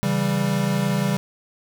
square chord, C# diminished, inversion none, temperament equal, 138.59 / 164.81 / 196 Hz, C#3 / E3 / G3, 0 / 0 / 0 cents, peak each -25 / -27 / -23 dBFS, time 0.03-1.17 s, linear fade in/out 0 ms, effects none

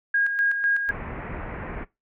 sine tone with tremolo, 1631 Hz, G#6, 32 cents flat, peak -18 dBFS, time 0.14-0.91 s, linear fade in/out 5 ms, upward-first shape square, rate 4 Hz, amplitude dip 50%
pink low-pass noise, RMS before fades -34 dBFS, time 0.88-1.85 s, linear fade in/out 20 ms, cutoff 2300 Hz, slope 48 dB/octave
effects noise-tail reverb RT60 0.2 s tail -19 dB re dry

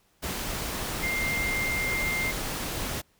sine tone in noise, 2100 Hz, C7, 6 cents sharp, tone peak -27 dBFS, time 1.02-2.32 s, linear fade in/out 20 ms, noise pink, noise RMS -32 dBFS, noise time 0.22-3.02 s, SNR +2 dB, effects pink hiss -66 dBFS RMS until 3.19 s

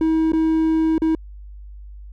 triangle tone with dropouts, 320 Hz, D#4, 49 cents sharp, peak -13 dBFS, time 0.01-1.15 s, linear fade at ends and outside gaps 2 ms, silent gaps 0.32-0.333 / 0.981-1.019 s, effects added 50 Hz sine -35 dBFS peak until 2.12 s

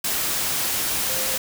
sine tone in noise, 523.3 Hz, C5, in tune, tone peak -34 dBFS, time 1.09-1.37 s, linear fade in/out 5 ms, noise white, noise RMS -24 dBFS, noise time 0.04-1.38 s, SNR -13 dB, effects none

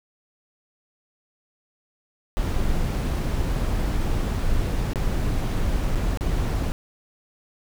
brown noise with dropouts, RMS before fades -23 dBFS, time 2.37-6.72 s, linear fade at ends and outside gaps 0 ms, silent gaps 4.934-4.958 / 5.951-5.957 / 6.173-6.209 s, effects none

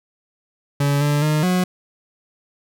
40% pulse tone with pitch steps, 142.4 / 146.3 / 152.5 / 182.1 Hz, C#3 / D3 / D#3 / F#3, +47 / -6 / -34 / -27 cents, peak -15 dBFS, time 0.8-1.64 s, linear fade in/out 5 ms, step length 210 ms, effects none

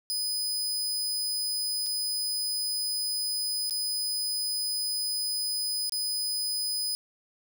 sawtooth tone with dropouts, 5000 Hz, D#8, 8 cents sharp, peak -25 dBFS, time 0.1-6.95 s, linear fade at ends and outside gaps 0 ms, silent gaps 1.862-1.866 / 3.697-3.708 / 5.895-5.922 s, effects none

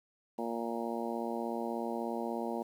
harmonic tone, 116.54 Hz, A#2, in tune, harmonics 2 / 3 / 4 / 5 / 6 / 7 / 8, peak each -38 / -40 / -41 / -42 / -43 / -43 / -44 dBFS, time 0.38-2.63 s, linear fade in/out 10 ms, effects 10-bit

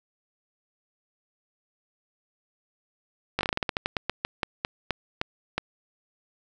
slowing click train, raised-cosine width 0.3 ms, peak -9 dBFS, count 19, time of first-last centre 3.39-5.58 s, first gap 19 ms, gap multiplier 1.19, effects none

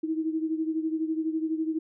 sine beating tone pair, 316.4 / 328.4 Hz, D#4 / E4, +29 / -6 cents, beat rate 12 Hz, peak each -27 / -32 dBFS, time 0.03-1.79 s, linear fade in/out 10 ms, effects none

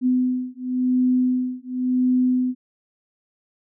sine beating tone pair, 252.3 / 253.23 Hz, B3 / B3, +37 / +44 cents, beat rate 0.93 Hz, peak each -21 dBFS, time 0.01-2.55 s, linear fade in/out 50 ms, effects none

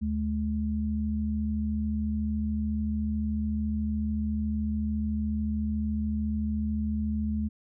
sine tone pair together, 75.77 / 213.5 Hz, D#2 / G#3, -45 / +48 cents, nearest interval octave + tritone, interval 1793 cents, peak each -30 / -28 dBFS, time 0.01-7.49 s, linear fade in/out 20 ms, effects none

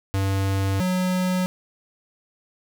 square tone pair in turn, 97.2 / 183.49 Hz, G2 / F#3, -14 / -14 cents, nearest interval major seventh, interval 1100 cents, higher second, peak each -21 / -21 dBFS, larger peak neither, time 0.14-0.8 / 0.8-1.46 s, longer neither, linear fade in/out 0 ms, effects none

